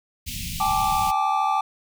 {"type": "band-stop noise", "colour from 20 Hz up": "pink", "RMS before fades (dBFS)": -31, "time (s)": [0.26, 1.12], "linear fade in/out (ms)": 20, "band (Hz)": [220, 2300], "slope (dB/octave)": 48}
{"type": "chord", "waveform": "triangle", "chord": "G suspended second", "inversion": "none", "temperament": "equal with one note detuned", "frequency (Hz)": [784, 857.4, 1174.7], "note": ["G5", "A5", "D6"], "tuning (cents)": [0, -45, 0], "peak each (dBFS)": -22, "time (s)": [0.6, 1.61], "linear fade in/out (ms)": 5}
{"effects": []}